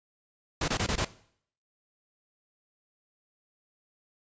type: noise bursts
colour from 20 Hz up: pink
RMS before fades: -28 dBFS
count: 5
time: 0.61-1.049 s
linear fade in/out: 5 ms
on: 71 ms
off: 21 ms
effects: noise-tail reverb RT60 0.6 s tail -18 dB re dry + resampled to 16000 Hz